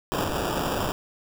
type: noise with sample-and-hold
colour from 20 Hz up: white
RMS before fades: -27 dBFS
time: 0.12-0.92 s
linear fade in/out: 0 ms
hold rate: 2100 Hz
effects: none